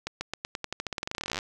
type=accelerating click train; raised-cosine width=0.2 ms; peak=-14 dBFS; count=28; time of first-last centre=0.07-1.389 s; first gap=140 ms; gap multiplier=0.9; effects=none